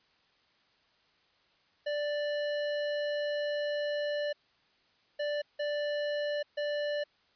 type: tone bursts at uneven times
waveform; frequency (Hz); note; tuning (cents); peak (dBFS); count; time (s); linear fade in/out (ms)
square; 587.3; D5; 0; -31; 4; 1.86-4.33 / 5.19-5.42 / 5.59-6.43 / 6.57-7.04; 10
effects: white hiss -68 dBFS RMS until 7.35 s + resampled to 11025 Hz